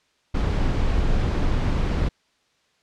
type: noise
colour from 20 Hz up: brown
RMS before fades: -21 dBFS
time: 0.34-2.09 s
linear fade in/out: 10 ms
effects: white hiss -65 dBFS RMS until 2.82 s + low-pass 5000 Hz 12 dB/octave